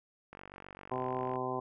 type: click train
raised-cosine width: 0.5 ms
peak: -32 dBFS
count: 50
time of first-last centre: 0.33-1.357 s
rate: 47.7 Hz
type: harmonic tone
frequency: 127.8 Hz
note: C3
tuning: 40 cents flat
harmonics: 1 / 2 / 3 / 4 / 5 / 6 / 7 / 8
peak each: -44 / -42 / -38 / -43 / -42 / -40 / -44 / -39 dBFS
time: 0.91-1.6 s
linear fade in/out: 5 ms
effects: none